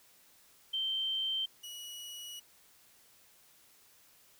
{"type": "tone pair in turn", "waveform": ["sine", "sawtooth"], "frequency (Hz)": [3124, 2919], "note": ["G7", "F#7"], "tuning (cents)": [-7, -24], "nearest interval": "minor second", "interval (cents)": 117, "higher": "first", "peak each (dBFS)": [-31, -40], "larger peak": "first", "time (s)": [[0.73, 1.46], [1.63, 2.4]], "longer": "second", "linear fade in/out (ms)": 10, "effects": ["white hiss -63 dBFS RMS until 4.39 s"]}